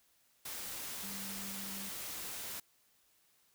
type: tone in noise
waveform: sine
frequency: 196.8 Hz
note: G3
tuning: 7 cents sharp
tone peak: -47 dBFS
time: 1.03-1.89 s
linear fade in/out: 5 ms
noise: white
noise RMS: -43 dBFS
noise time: 0.45-2.6 s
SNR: -7 dB
effects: white hiss -71 dBFS RMS until 3.54 s